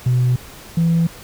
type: tone pair in turn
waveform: sine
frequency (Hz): 125 / 166.85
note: B2 / E3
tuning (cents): +21 / +21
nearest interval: perfect fourth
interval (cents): 500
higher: second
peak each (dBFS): -11 / -11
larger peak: neither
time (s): 0.06-0.36 / 0.77-1.07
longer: neither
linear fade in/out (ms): 5
effects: tanh soft clip ceiling -10 dBFS + pink hiss -39 dBFS RMS until 1.23 s